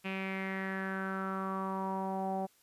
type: tone with low-pass filter sweep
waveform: sawtooth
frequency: 191.4 Hz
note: G3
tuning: 41 cents flat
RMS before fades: -36 dBFS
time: 0.04-2.47 s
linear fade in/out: 20 ms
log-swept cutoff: 2600 to 710 Hz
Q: 5.7
effects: white hiss -67 dBFS RMS until 2.62 s + resampled to 32000 Hz